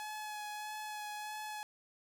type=tone with vibrato; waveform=sawtooth; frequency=847 Hz; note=G#5; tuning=34 cents sharp; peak=-37 dBFS; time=0-1.63 s; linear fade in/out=0 ms; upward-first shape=sine; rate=1.6 Hz; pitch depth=16 cents each way; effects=none